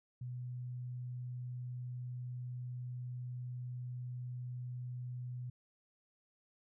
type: tone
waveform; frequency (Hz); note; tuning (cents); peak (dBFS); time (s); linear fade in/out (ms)
sine; 124.1; B2; +9; -40; 0.21-5.5; 5
effects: none